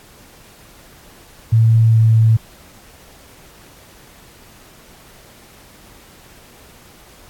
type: tone with pitch glide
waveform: sine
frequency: 112.9 to 111.86 Hz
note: A2 to A2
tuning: +45 to +29 cents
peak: -8 dBFS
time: 1.52-2.37 s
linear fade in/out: 10 ms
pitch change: -16 cents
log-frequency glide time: 1.91-1.98 s
effects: pink hiss -45 dBFS RMS until 7.29 s + AAC 64 kbps